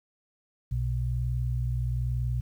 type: tone pair together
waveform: sine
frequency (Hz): 61.74 / 122.8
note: B1 / B2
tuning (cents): 0 / -9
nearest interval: octave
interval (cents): 1191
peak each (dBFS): -29 / -28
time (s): 0.71-2.41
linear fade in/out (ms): 10
effects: 10-bit